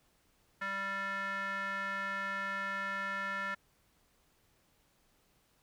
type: tone with band-pass filter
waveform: square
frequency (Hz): 196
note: G3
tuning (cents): 0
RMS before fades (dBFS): -37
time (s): 0.61-3.55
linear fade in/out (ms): 10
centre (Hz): 1600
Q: 5.6
effects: pink hiss -71 dBFS RMS until 5.62 s